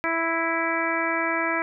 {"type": "harmonic tone", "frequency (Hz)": 330, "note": "E4", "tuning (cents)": 2, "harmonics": [1, 2, 3, 4, 5, 6, 7], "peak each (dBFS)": [-30, -30, -30, -30, -30, -30, -30], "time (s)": [0.04, 1.62], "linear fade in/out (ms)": 0, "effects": []}